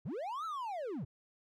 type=linear two-way sweep; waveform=triangle; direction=up then down; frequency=98.3 to 1346 to 98.3 Hz; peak=-35 dBFS; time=0.05-1.05 s; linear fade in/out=10 ms; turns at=0.45 s; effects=none